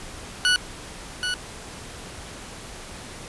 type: tone with echo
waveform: 20% pulse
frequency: 1475 Hz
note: F#6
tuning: 6 cents flat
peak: -12 dBFS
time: 0.45-0.56 s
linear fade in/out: 0 ms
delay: 780 ms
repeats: 1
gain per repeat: -7 dB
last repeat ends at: 1.34 s
effects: pink hiss -39 dBFS RMS until 3.28 s + resampled to 24000 Hz